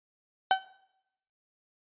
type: tone with exponential decay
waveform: 35% pulse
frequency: 764 Hz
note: G5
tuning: 45 cents flat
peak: -15 dBFS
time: 0.51-0.65 s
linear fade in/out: 1 ms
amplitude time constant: 29 ms
effects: noise-tail reverb RT60 0.8 s tail -19 dB re dry + resampled to 8000 Hz